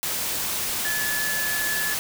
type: tone in noise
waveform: sine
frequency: 1720 Hz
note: A6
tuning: 40 cents flat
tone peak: -26 dBFS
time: 0.85-1.94 s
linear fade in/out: 0 ms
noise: white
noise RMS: -27 dBFS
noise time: 0.03-1.99 s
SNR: -2 dB
effects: none